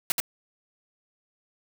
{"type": "noise with echo", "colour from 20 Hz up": "white", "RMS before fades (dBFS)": -24, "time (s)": [0.1, 0.12], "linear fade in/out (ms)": 0, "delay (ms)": 81, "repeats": 1, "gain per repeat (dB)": -2, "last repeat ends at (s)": 0.201, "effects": []}